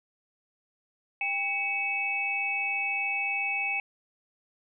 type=tone cluster; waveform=sine; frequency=796 / 2250 / 2597 Hz; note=G5 / C#7 / E7; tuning=+26 / +25 / -26 cents; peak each=-36 / -31 / -29 dBFS; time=1.21-3.8 s; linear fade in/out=2 ms; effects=none